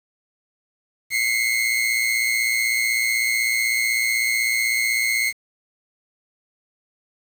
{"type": "tone pair together", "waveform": "40% pulse", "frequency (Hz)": [2058, 2174], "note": ["C7", "C#7"], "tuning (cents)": [-29, -34], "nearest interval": "minor second", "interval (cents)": 95, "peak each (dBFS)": [-22, -20], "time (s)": [1.1, 5.33], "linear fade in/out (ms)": 50, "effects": ["7-bit"]}